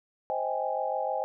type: chord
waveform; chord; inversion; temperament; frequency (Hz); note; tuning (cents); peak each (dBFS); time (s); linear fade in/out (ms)
sine; Ab major seventh; first; equal with one note detuned; 523.3 / 629.5 / 784 / 830.6; C5 / Eb5 / G5 / Ab5; 0 / +20 / 0 / 0; -33; 0.3-1.24; 0
effects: none